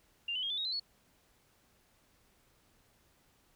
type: tone with pitch steps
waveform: sine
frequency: 2794 / 3012 / 3247 / 3500 / 3773 / 4067 / 4384 Hz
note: F7 / F#7 / G#7 / A7 / A#7 / C8 / C#8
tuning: 0 / +30 / -40 / -10 / +20 / -50 / -20 cents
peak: -33 dBFS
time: 0.28-0.798 s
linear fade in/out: 5 ms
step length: 74 ms
effects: pink hiss -69 dBFS RMS until 3.55 s